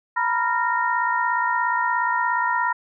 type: tone cluster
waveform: sine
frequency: 924 / 981 / 1391 / 1846 Hz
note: A#5 / B5 / F6 / A#6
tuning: -16 / -12 / -7 / -17 cents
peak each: -27 / -22 / -26 / -26 dBFS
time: 0.16-2.73 s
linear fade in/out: 10 ms
effects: none